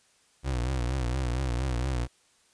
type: tone with vibrato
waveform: 30% pulse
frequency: 63 Hz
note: B1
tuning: 35 cents sharp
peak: -24 dBFS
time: 0.43-2.08 s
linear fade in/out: 50 ms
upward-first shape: triangle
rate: 4.3 Hz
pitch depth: 140 cents each way
effects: white hiss -64 dBFS RMS until 2.53 s + resampled to 22050 Hz